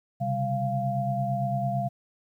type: tone cluster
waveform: sine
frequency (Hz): 130.5 / 139.4 / 196.7 / 693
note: C3 / C#3 / G3 / F5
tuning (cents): -4 / +10 / +6 / -14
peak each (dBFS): -29 / -35 / -33 / -28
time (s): 0.2-1.89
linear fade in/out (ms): 20
effects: 10-bit